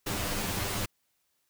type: noise with comb filter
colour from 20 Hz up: pink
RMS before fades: -32 dBFS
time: 0.06-0.86 s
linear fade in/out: 10 ms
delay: 10 ms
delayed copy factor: +0.6
effects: white hiss -75 dBFS RMS until 1.49 s